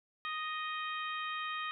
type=harmonic tone with a mistuned harmonic; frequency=622.3 Hz; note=D#5; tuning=in tune; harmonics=2 / 3 / 4 / 5 / 6; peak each=-38 / -42 / -44 / -46 / -48 dBFS; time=0.25-1.71 s; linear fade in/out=0 ms; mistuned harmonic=5; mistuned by=+20 cents; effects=none